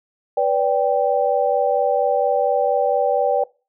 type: chord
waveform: sine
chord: G major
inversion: first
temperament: equal with one note detuned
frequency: 493.9 / 578.2 / 784 Hz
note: B4 / D5 / G5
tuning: 0 / -27 / 0 cents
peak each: -20 / -19 / -20 dBFS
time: 0.37-3.44 s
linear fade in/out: 5 ms
effects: noise-tail reverb RT60 0.3 s tail -22 dB re dry